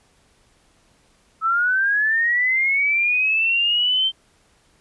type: linear sweep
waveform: sine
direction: up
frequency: 1296 to 3136 Hz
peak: -16 dBFS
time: 1.41-4.12 s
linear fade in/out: 50 ms
effects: pink hiss -59 dBFS RMS until 4.8 s + resampled to 24000 Hz